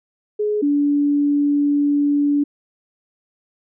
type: tone pair in turn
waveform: sine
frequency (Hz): 420 / 288.6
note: G#4 / D4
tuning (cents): +19 / -30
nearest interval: tritone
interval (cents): 649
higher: first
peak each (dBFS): -17 / -14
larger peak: second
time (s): 0.39-0.62 / 0.62-2.44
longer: second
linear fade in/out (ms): 10
effects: none